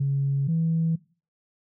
sine tone pair in turn, 138.59 / 163.52 Hz, C#3 / E3, 0 / -14 cents, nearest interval minor third, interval 286 cents, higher second, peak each -20 dBFS, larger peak neither, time 0-0.48 / 0.48-0.96 s, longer neither, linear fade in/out 10 ms, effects noise-tail reverb RT60 0.4 s tail -21 dB re dry + tanh soft clip ceiling -16 dBFS

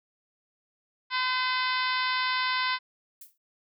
harmonic tone, 510 Hz, C5, 44 cents flat, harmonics 2 / 3 / 4 / 5 / 6 / 7 / 8 / 9 / 10, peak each -29 / -32 / -32 / -37 / -38 / -36 / -37 / -39 / -39 dBFS, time 1.1-2.79 s, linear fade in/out 50 ms
violet noise with exponential decay, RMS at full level -41 dBFS, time 3.21-3.38 s, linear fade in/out 5 ms, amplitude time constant 35 ms
effects none

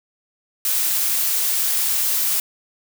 blue noise, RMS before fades -20 dBFS, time 0.65-2.4 s, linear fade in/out 2 ms, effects none

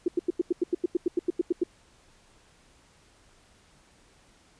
sine tone bursts, 349.2 Hz, F4, in tune, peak -20 dBFS, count 15, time 0.06-1.636 s, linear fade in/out 5 ms, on 22 ms, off 89 ms, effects pink hiss -60 dBFS RMS until 4.59 s + resampled to 22050 Hz

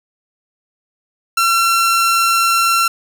sawtooth tone, 1357 Hz, E6, 50 cents sharp, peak -8 dBFS, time 1.37-2.88 s, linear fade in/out 5 ms, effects none

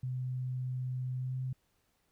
sine tone with pitch glide, 127.5 to 129.43 Hz, C3 to C3, -44 to -18 cents, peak -33 dBFS, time 0.03-1.53 s, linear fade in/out 5 ms, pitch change +26 cents, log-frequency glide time 1.16-1.39 s, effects pink hiss -75 dBFS RMS until 2.11 s

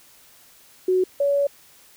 sine tone pair in turn, 370 / 565.6 Hz, F#4 / C#5, 0 / +35 cents, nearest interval perfect fifth, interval 735 cents, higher second, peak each -16 / -17 dBFS, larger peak first, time 0.88-1.04 / 1.2-1.47 s, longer second, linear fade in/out 5 ms, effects white hiss -52 dBFS RMS until 1.96 s

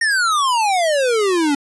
square exponential sweep, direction down, 1864.7 to 277 Hz, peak -15 dBFS, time 0.01-1.55 s, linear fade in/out 5 ms, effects resampled to 24000 Hz

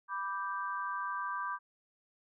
sine chord, G major, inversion first, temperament equal, 987.8 / 1174.7 / 1568 Hz, B5 / D6 / G6, 0 / 0 / 0 cents, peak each -39 / -37 / -40 dBFS, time 0.08-1.59 s, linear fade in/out 50 ms, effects none

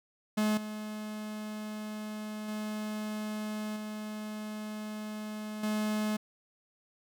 45% pulse tone with level steps, 213.3 Hz, G#3, 46 cents sharp, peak -26 / -37 / -34 / -37 / -29 dBFS, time 0.37-6.17 s, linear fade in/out 10 ms, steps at 0.57 / 2.48 / 3.76 / 5.63 s, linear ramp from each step 5 ms, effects none

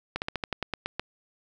slowing click train, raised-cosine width 0.3 ms, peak -13 dBFS, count 10, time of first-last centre 0.16-0.996 s, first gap 59 ms, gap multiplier 1.11, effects none

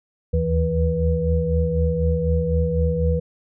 sine tone cluster, 76.9 / 80.9 / 164 / 488.5 Hz, D#2 / E2 / E3 / B4, -20 / -32 / -9 / -19 cents, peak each -23 dBFS, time 0.33-3.2 s, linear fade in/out 10 ms, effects none

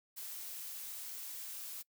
blue noise, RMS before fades -45 dBFS, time 0.16-1.83 s, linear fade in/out 20 ms, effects noise-tail reverb RT60 0.1 s tail -24 dB re dry

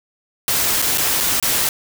white noise with dropouts, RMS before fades -18 dBFS, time 0.48-1.69 s, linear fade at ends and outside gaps 1 ms, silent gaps 0.818-0.823 / 0.975-0.981 / 1.203-1.207 / 1.4-1.426 s, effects none

